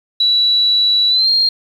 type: tone with pitch glide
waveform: sine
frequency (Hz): 3933 to 4215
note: B7 to C8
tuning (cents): -8 to +12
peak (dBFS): -10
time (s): 0.2-1.49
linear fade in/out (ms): 5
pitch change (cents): +120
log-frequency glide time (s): 1.09-1.29
effects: 7-bit